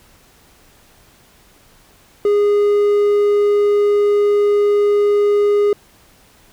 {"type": "tone", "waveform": "triangle", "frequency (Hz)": 411.3, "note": "G#4", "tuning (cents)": -17, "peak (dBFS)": -9, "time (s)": [2.25, 5.73], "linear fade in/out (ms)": 2, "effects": ["pink hiss -50 dBFS RMS until 6.52 s"]}